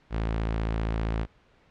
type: tone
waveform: sawtooth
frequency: 55.2 Hz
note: A1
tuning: 6 cents sharp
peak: -22 dBFS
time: 0.1-1.27 s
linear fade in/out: 50 ms
effects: pink hiss -61 dBFS RMS until 1.7 s + low-pass 3000 Hz 12 dB/octave